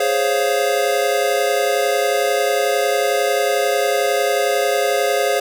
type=chord; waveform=square; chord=Db major seventh; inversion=second; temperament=equal; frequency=415.3 / 523.3 / 554.4 / 698.5 Hz; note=Ab4 / C5 / Db5 / F5; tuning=0 / 0 / 0 / 0 cents; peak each=-22 dBFS; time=0-5.4 s; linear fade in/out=5 ms; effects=none